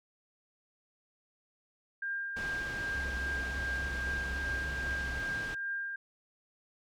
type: tone with tremolo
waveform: sine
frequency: 1600 Hz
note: G6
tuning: 35 cents sharp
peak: -32 dBFS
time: 2.02-5.96 s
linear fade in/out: 5 ms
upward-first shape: triangle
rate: 2.5 Hz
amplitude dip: 40%
type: low-pass noise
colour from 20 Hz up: pink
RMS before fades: -43 dBFS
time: 2.36-5.55 s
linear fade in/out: 10 ms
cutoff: 5100 Hz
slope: 12 dB/octave
type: tone with vibrato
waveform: sine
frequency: 65.41 Hz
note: C2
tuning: in tune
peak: -38 dBFS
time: 2.95-5.2 s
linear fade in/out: 0 ms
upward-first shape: sine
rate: 3.6 Hz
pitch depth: 70 cents each way
effects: none